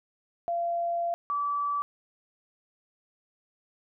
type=tone pair in turn; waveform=sine; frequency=686 / 1153.7 Hz; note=F5 / D6; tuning=-31 / -31 cents; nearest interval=major sixth; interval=900 cents; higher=second; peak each=-26 dBFS; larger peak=neither; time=0.48-1.14 / 1.3-1.82 s; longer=first; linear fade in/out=0 ms; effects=none